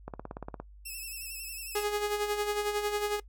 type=click train; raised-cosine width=1 ms; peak=-24 dBFS; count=10; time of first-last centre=0.08-0.6 s; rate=17.3 Hz
type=tone with vibrato; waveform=5% pulse; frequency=2637 Hz; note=E7; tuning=in tune; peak=-30 dBFS; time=0.85-1.84 s; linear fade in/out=10 ms; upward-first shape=sine; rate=11 Hz; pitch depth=52 cents each way
type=tone with tremolo; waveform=sawtooth; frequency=415.3 Hz; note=G#4; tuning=in tune; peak=-23 dBFS; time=1.75-3.2 s; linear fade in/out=5 ms; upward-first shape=sine; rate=11 Hz; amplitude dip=55%
effects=noise-tail reverb RT60 0.1 s tail -22 dB re dry + added 50 Hz sine -49 dBFS peak until 3.28 s